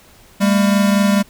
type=tone pair together; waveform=square; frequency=200 / 224.5 Hz; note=G3 / A3; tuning=+35 / +35 cents; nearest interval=major second; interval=200 cents; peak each=-13 / -20 dBFS; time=0.4-1.23 s; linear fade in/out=20 ms; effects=pink hiss -47 dBFS RMS until 1.29 s